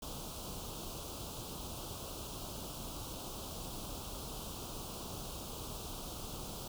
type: band-stop noise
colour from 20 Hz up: pink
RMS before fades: -44 dBFS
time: 0.02-6.68 s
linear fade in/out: 5 ms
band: 1300 to 2800 Hz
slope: 48 dB/octave
effects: none